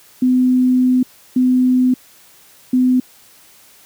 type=tone bursts at uneven times; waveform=sine; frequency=253.5 Hz; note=B3; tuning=45 cents sharp; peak=-10 dBFS; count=3; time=0.22-1.03 / 1.36-1.94 / 2.73-3 s; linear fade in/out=5 ms; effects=white hiss -47 dBFS RMS until 3.85 s + high-pass 60 Hz 12 dB/octave